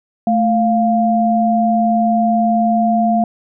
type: tone pair together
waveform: sine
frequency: 220 / 698.5 Hz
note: A3 / F5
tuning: 0 / 0 cents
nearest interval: octave + minor sixth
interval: 2000 cents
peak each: -14 dBFS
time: 0.27-3.24 s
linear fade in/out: 2 ms
effects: none